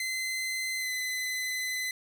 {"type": "tone with pitch glide", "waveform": "sawtooth", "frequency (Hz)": [2056, 2022], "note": ["C7", "B6"], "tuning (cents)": [-31, 40], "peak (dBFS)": -27, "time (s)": [0, 1.91], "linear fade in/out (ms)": 2, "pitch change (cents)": -29, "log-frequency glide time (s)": [0.78, 0.9], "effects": []}